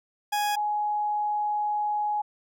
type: tone pair in turn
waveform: 40% pulse / sine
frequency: 830.6 / 837.3 Hz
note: G#5 / G#5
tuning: 0 / +14 cents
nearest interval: unison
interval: 14 cents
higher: second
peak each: -23 / -24 dBFS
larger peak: first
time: 0.32-0.56 / 0.56-2.22 s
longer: second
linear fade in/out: 10 ms
effects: none